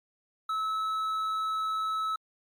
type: tone with hard clipping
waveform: sine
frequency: 1299 Hz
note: E6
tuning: 26 cents flat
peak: -29 dBFS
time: 0.49-2.16 s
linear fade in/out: 5 ms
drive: 5 dB
effects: MP3 96 kbps